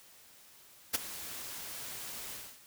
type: noise with ADSR envelope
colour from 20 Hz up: white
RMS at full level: -27 dBFS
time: 0.93-2.6 s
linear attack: 19 ms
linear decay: 16 ms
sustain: -16 dB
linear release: 280 ms
effects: white hiss -58 dBFS RMS until 2.66 s